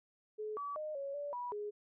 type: tone with pitch steps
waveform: sine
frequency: 428 / 1145 / 613 / 555 / 578 / 976 / 416 Hz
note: A4 / D6 / D#5 / C#5 / D5 / B5 / G#4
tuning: -48 / -44 / -26 / +2 / -28 / -21 / +3 cents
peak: -38 dBFS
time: 0.38-1.71 s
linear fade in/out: 20 ms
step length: 190 ms
effects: none